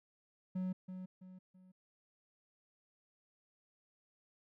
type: tone with echo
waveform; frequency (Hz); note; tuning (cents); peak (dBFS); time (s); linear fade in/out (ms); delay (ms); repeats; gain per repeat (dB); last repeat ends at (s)
triangle; 185; F#3; 0; -33; 0.55-0.73; 10; 330; 3; -8; 1.72
effects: none